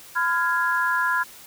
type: chord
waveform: sine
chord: F diminished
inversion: second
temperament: equal with one note detuned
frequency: 1012.6 / 1396.9 / 1661.2 Hz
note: Cb6 / F6 / Ab6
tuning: +43 / 0 / 0 cents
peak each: -24 dBFS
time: 0.15-1.24 s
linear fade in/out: 20 ms
effects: white hiss -45 dBFS RMS until 1.46 s